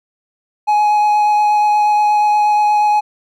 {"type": "tone with vibrato", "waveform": "triangle", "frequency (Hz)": 839, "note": "G#5", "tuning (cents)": 17, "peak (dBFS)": -8, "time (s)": [0.67, 3.01], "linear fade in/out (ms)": 20, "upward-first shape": "triangle", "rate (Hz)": 8.4, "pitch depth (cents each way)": 12, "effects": []}